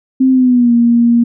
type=tone with pitch glide; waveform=sine; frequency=261.6 to 235.8 Hz; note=C4 to A#3; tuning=0 to +20 cents; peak=-6 dBFS; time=0.2-1.24 s; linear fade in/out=10 ms; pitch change=-180 cents; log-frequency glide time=0.31-0.73 s; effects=none